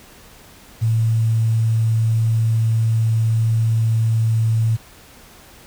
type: tone with quantisation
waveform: sine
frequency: 112.4 Hz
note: A2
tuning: 37 cents sharp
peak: -14 dBFS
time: 0.81-4.77 s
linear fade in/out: 20 ms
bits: 7
effects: pink hiss -45 dBFS RMS until 5.66 s